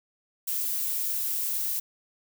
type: noise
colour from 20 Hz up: violet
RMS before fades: -29 dBFS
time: 0.47-1.8 s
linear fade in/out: 10 ms
effects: none